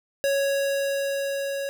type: tone with level ramp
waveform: square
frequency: 554.4 Hz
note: C#5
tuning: in tune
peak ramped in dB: -21 to -28 dBFS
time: 0.24-1.69 s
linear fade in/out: 0 ms
effects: none